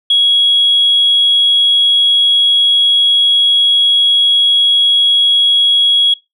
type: tone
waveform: sine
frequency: 3324 Hz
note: G#7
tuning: 1 cent sharp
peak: -6 dBFS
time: 0.1-6.14 s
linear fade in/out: 5 ms
effects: noise-tail reverb RT60 0.2 s tail -22 dB re dry + tanh soft clip ceiling -2 dBFS